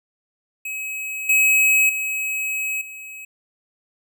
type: tone with level steps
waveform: square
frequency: 2550 Hz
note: D#7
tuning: 42 cents sharp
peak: -27 / -14 / -23 / -35 dBFS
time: 0.65-3.25 s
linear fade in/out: 5 ms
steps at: 1.29 / 1.89 / 2.81 s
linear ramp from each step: 5 ms
effects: none